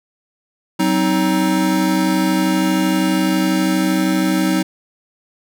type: chord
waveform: square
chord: C diminished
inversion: second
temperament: just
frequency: 188.37 / 261.6 / 314 Hz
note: Gb3 / C4 / Eb4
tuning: +31 / 0 / +16 cents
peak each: -19 / -22 / -18 dBFS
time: 0.79-4.63 s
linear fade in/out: 10 ms
effects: none